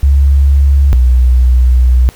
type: tone pair in turn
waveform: sine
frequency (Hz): 69.3 / 62.29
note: C#2 / B1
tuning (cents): 0 / +15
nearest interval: major second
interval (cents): 185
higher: first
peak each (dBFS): -4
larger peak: neither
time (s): 0.03-0.93 / 0.93-2.09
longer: second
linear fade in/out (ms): 0
effects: pink hiss -39 dBFS RMS until 2.15 s